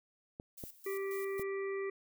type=clicks; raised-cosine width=2 ms; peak=-30 dBFS; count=3; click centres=0.399 / 0.638 / 1.396 s
type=noise with tremolo; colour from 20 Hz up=violet; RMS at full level=-49 dBFS; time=0.57-1.43 s; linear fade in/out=10 ms; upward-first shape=square; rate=3.7 Hz; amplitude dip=75%
type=harmonic tone; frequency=391.4 Hz; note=G4; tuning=3 cents flat; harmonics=1 / 3 / 5 / 6; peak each=-35 / -48 / -46 / -52 dBFS; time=0.86-1.9 s; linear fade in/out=5 ms
effects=none